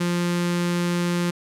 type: tone with notch filter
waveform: sawtooth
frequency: 174.61 Hz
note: F3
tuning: in tune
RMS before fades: -23 dBFS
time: 0-1.31 s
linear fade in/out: 10 ms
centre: 690 Hz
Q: 1.8
effects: low-pass 11000 Hz 12 dB/octave